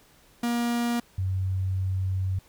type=tone pair in turn; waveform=45% pulse / sine; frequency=237.6 / 94.29 Hz; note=A#3 / F#2; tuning=+33 / +33 cents; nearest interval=octave + major third; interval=1600 cents; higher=first; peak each=-24 dBFS; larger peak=neither; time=0.43-1 / 1.18-2.39 s; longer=second; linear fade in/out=5 ms; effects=pink hiss -58 dBFS RMS until 2.48 s